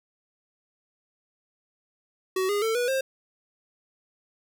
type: tone with pitch steps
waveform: square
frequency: 375.7 / 409.7 / 446.8 / 487.2 / 531.3 Hz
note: F#4 / G#4 / A4 / B4 / C5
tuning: +26 / -24 / +27 / -24 / +26 cents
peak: -24 dBFS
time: 2.36-3.01 s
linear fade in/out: 5 ms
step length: 130 ms
effects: none